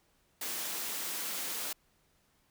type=high-pass noise; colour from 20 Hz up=white; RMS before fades=-37 dBFS; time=0.41-1.73 s; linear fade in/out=5 ms; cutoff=180 Hz; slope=24 dB/octave; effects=pink hiss -71 dBFS RMS until 2.5 s